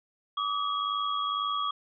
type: tone cluster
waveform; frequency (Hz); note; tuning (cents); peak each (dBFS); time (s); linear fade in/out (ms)
sine; 1153 / 1255 / 3308; D6 / D#6 / G#7; -32 / +15 / -8; -29 / -34 / -34; 0.37-1.71; 5
effects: none